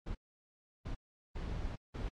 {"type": "noise bursts at uneven times", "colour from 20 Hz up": "brown", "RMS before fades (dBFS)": -39, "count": 4, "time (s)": [[0.06, 0.15], [0.85, 0.95], [1.35, 1.76], [1.94, 2.09]], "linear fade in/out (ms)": 10, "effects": ["low-pass 5000 Hz 12 dB/octave", "AAC 64 kbps"]}